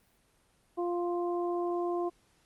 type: harmonic tone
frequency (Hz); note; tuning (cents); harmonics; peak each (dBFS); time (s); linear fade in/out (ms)
349.2; F4; 0; 1 / 2 / 3; -30 / -36 / -40; 0.77-2.1; 20
effects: pink hiss -68 dBFS RMS until 2.45 s + Opus 32 kbps